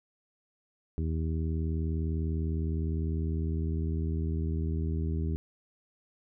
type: harmonic tone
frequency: 79.9 Hz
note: D#2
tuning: 47 cents sharp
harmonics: 1 / 2 / 3 / 4 / 5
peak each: -29 / -35 / -39 / -41 / -43 dBFS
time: 0.98-5.36 s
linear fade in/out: 0 ms
effects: none